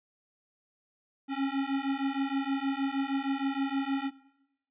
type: beating tone pair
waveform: square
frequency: 270.1 / 276.5 Hz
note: C#4 / C#4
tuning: -45 / -4 cents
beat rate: 6.4 Hz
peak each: -32 / -32 dBFS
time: 1.28-4.11 s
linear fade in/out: 50 ms
effects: noise-tail reverb RT60 0.9 s tail -20 dB re dry + resampled to 8000 Hz